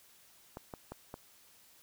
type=clicks; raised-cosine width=1 ms; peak=-28 dBFS; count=4; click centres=0.571 / 0.738 / 0.92 / 1.141 s; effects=white hiss -62 dBFS RMS until 1.82 s